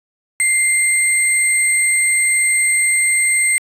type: tone pair together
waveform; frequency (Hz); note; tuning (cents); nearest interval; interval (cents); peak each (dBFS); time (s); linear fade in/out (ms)
sine; 2093 / 8372; C7 / C9; 0 / 0; 2 octaves; 2400; -13; 0.4-3.58; 0
effects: tanh soft clip ceiling -9 dBFS